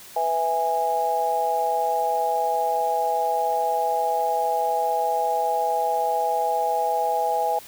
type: harmonic tone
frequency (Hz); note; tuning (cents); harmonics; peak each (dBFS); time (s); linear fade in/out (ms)
164.81; E3; 0; 3 / 4 / 5; -28 / -26 / -22; 0.16-7.59; 5
effects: white hiss -44 dBFS RMS until 7.67 s